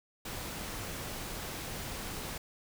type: noise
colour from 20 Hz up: pink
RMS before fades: -40 dBFS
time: 0.25-2.38 s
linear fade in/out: 5 ms
effects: none